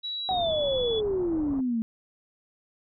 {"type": "tone with pitch glide", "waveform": "sine", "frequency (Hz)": [3901, 3416], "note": ["B7", "G#7"], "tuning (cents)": [-22, 48], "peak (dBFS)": -30, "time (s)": [0.03, 1.01], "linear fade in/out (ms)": 20, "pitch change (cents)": -230, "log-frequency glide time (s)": [0.27, 0.53]}
{"type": "exponential sweep", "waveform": "sine", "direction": "down", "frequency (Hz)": [764, 220], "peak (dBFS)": -24, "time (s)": [0.29, 1.82], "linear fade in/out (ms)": 0}
{"type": "low-pass noise", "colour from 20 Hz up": "pink", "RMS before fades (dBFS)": -40, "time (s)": [0.3, 1.61], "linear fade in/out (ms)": 10, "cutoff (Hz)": 1000, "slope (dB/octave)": 24}
{"effects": []}